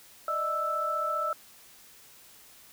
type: tone cluster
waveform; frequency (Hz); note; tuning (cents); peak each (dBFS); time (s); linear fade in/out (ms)
sine; 601 / 636 / 1319; D5 / D#5 / E6; +40 / +38 / +1; -35 / -37 / -28; 0.28-1.33; 2
effects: white hiss -54 dBFS RMS until 2.72 s